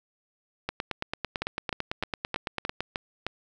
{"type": "two click trains", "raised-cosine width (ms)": 0.3, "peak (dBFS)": [-13, -13], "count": [20, 7], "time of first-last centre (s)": [[0.69, 2.806], [1.42, 3.266]], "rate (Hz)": [8.98, 3.25], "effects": []}